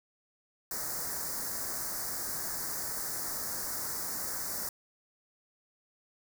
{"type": "band-stop noise", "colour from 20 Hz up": "white", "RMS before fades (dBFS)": -36, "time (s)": [0.71, 4.69], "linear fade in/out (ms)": 2, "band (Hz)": [1900, 4700], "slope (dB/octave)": 48, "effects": []}